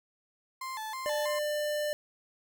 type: tone with vibrato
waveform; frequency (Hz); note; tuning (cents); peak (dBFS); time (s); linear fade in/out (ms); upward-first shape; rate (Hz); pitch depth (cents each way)
35% pulse; 955; A#5; +42; -34; 0.61-1.39; 5; square; 3.1; 160
type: tone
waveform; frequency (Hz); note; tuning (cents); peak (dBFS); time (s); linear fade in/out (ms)
square; 596; D5; +25; -30; 1.06-1.93; 0
effects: none